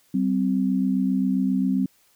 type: tone pair together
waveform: sine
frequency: 192.1 / 259.6 Hz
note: G3 / C4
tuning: -35 / -13 cents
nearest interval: perfect fourth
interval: 522 cents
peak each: -22 dBFS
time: 0.14-1.86 s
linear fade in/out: 5 ms
effects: white hiss -61 dBFS RMS until 2.15 s